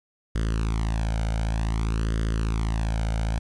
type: tone with flanger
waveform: sawtooth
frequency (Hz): 55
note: A1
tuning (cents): 0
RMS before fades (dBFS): -25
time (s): 0.35-3.39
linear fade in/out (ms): 5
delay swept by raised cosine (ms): 0.61 to 1.35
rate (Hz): 0.54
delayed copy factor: +0.8
effects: resampled to 22050 Hz + 10-bit